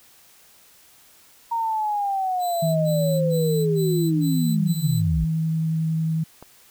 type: linear sweep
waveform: sine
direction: down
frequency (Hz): 932.3 to 50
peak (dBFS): -21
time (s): 1.51-5.25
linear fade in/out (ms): 10
type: tone bursts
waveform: 10% pulse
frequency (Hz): 4002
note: B7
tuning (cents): +22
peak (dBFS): -27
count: 6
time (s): 2.39-5.025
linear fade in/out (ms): 50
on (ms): 370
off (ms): 83
type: tone with vibrato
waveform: sine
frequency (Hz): 160.5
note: E3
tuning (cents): -46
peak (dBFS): -20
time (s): 2.62-6.24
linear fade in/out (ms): 10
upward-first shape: sine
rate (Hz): 11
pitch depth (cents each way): 8
type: click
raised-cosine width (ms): 1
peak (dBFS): -26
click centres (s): 6.426
effects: white hiss -53 dBFS RMS until 6.7 s